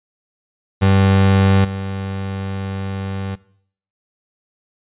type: tone with level steps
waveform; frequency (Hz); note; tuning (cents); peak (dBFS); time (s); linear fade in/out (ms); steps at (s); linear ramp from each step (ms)
30% pulse; 96.9; G2; -20; -8 / -20; 0.81-3.36; 20; 1.64; 10
effects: noise-tail reverb RT60 0.6 s tail -19 dB re dry + resampled to 8000 Hz